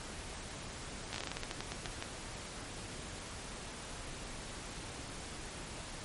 slowing click train, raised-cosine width 0.2 ms, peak -20 dBFS, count 15, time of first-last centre 1.13-2.025 s, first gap 14 ms, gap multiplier 1.21, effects pink hiss -45 dBFS RMS until 6.04 s + MP3 48 kbps

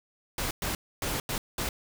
pink noise bursts at uneven times, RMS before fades -31 dBFS, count 5, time 0.38-0.51 / 0.62-0.75 / 1.02-1.2 / 1.29-1.38 / 1.58-1.69 s, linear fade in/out 2 ms, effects none

